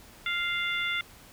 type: harmonic tone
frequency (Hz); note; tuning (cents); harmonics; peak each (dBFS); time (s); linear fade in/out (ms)
697; F5; -4; 2 / 3 / 4 / 5; -33 / -30 / -37 / -34; 0.26-1.01; 2
effects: pink hiss -52 dBFS RMS until 1.32 s